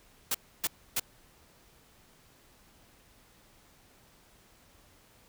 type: noise bursts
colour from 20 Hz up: white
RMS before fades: -29 dBFS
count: 3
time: 0.31-0.998 s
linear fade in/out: 5 ms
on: 36 ms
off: 290 ms
effects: pink hiss -61 dBFS RMS until 5.28 s